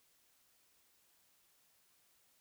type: silence
effects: white hiss -72 dBFS RMS until 2.4 s